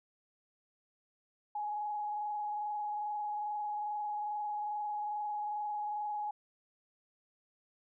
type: tone with frequency modulation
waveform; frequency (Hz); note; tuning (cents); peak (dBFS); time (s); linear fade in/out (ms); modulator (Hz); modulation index
sine; 837; G#5; +13; -34; 1.55-6.31; 5; 22.4; 0.57
effects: none